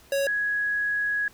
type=tone pair in turn; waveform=square / sine; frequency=554.4 / 1668.1 Hz; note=C#5 / G#6; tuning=0 / +7 cents; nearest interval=octave + perfect fifth; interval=1907 cents; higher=second; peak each=-23 dBFS; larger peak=neither; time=0.12-0.27 / 0.27-1.28 s; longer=second; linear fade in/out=2 ms; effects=pink hiss -54 dBFS RMS until 1.33 s